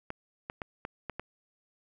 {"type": "clicks", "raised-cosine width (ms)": 0.5, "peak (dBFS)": -21, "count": 6, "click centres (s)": [0.104, 0.499, 0.618, 0.851, 1.097, 1.196], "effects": ["10-bit"]}